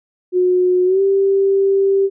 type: tone with pitch glide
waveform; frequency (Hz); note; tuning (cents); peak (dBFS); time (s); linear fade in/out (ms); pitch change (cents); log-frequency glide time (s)
sine; 363.3 to 391.6; F#4 to G4; -32 to -2; -11; 0.32-2.1; 50; +130; 0.85-1.01
effects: none